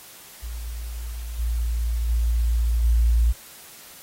sine tone with level steps, 57.6 Hz, A#1, 20 cents flat, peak -29 / -21 / -18 / -15 dBFS, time 0.42-3.33 s, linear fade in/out 20 ms, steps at 1.38 / 2.08 / 2.83 s, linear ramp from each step 20 ms, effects white hiss -45 dBFS RMS until 4.02 s + AAC 48 kbps

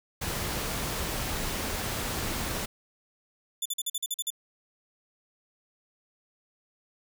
pink noise, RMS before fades -32 dBFS, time 0.21-2.66 s, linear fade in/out 10 ms
15% pulse tone bursts, 3500 Hz, A7, 10 cents flat, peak -21 dBFS, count 9, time 3.62-4.304 s, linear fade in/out 5 ms, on 36 ms, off 45 ms
effects none

